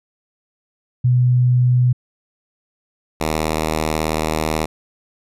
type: tone pair in turn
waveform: sine / 5% pulse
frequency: 124.4 / 78.37 Hz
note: B2 / D#2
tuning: +13 / +13 cents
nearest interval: minor sixth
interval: 800 cents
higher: first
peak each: -11 / -7 dBFS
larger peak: second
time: 1.04-1.93 / 3.2-4.66 s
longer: second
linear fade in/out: 10 ms
effects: resampled to 32000 Hz